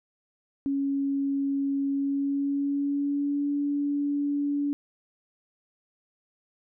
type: tone with pitch glide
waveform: sine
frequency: 277.2 to 286.8 Hz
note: C#4 to D4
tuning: 0 to -41 cents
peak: -24 dBFS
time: 0.66-4.73 s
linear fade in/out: 0 ms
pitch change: +59 cents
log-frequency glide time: 1.9-3.5 s
effects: none